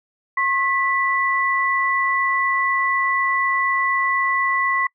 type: tone pair together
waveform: sine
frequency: 1079.6 / 1975.5 Hz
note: C#6 / B6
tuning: -46 / 0 cents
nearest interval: minor seventh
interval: 1046 cents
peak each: -20 dBFS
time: 0.37-4.87 s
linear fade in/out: 5 ms
effects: noise-tail reverb RT60 0.1 s tail -26 dB re dry